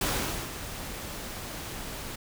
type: noise with ADSR envelope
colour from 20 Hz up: pink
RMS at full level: -27 dBFS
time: 0.01-2.16 s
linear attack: 4 ms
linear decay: 470 ms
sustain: -11 dB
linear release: 9 ms
effects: none